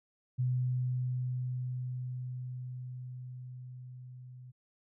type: tone with level ramp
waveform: sine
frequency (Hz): 126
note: B2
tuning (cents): +35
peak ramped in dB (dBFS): -27 to -47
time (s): 0.38-4.52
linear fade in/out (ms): 20
effects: none